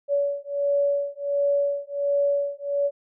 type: beating tone pair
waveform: sine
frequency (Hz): 567 / 568.4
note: C#5 / C#5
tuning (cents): +39 / +43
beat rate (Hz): 1.4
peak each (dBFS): -24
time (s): 0.08-2.91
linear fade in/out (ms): 50
effects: none